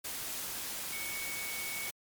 sine tone in noise, 2230 Hz, C#7, 10 cents sharp, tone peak -40 dBFS, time 0.92-1.9 s, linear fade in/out 10 ms, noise white, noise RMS -39 dBFS, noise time 0.04-1.91 s, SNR -4 dB, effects MP3 96 kbps

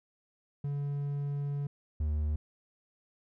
triangle tone pair in turn, 142.7 / 75.59 Hz, D3 / D#2, -49 / -49 cents, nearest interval major seventh, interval 1100 cents, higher first, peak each -29 / -26 dBFS, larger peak second, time 0.64-1.67 / 2-2.36 s, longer first, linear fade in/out 5 ms, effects none

